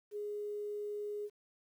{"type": "tone with quantisation", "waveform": "sine", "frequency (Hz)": 415.3, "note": "G#4", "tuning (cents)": 0, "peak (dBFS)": -37, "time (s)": [0.11, 1.3], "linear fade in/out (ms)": 50, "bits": 11, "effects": []}